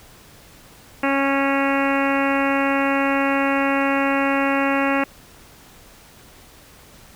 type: harmonic tone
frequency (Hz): 275.4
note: C#4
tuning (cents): -11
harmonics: 1 / 2 / 3 / 4 / 5 / 6 / 7 / 8 / 9 / 10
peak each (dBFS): -21 / -24 / -26 / -27 / -28 / -29 / -29 / -30 / -31 / -31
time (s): 1.03-5.04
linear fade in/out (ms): 5
effects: pink hiss -47 dBFS RMS until 7.15 s